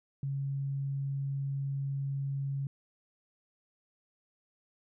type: tone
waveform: sine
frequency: 138.1 Hz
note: C#3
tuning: 6 cents flat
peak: -31 dBFS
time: 0.23-2.67 s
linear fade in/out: 2 ms
effects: none